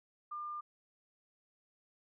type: tone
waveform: sine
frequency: 1200 Hz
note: D6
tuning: 37 cents sharp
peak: -39 dBFS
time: 0.31-0.61 s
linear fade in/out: 10 ms
effects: none